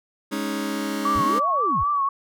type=chord; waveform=sawtooth; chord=Ab suspended fourth; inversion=none; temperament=just; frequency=207.7 / 276.9 / 311.5 Hz; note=Ab3 / Db4 / Eb4; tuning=0 / -2 / +2 cents; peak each=-25 dBFS; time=0.31-1.4 s; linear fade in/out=20 ms
type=tone with vibrato; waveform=sine; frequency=1133 Hz; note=C#6; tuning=37 cents sharp; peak=-19 dBFS; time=1.05-2.09 s; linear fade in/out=5 ms; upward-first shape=triangle; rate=3.8 Hz; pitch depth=76 cents each way
type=linear two-way sweep; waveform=sine; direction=up then down; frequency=36.71 to 726 to 36.71 Hz; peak=-27 dBFS; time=1.15-1.84 s; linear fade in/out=10 ms; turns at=1.49 s
effects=none